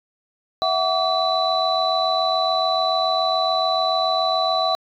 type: tone cluster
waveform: sine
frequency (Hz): 655 / 742 / 1149 / 3973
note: E5 / F#5 / D6 / B7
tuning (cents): -11 / +5 / -38 / +10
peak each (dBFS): -22 / -22 / -24 / -23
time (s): 0.62-4.75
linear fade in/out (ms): 0
effects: tanh soft clip ceiling -8 dBFS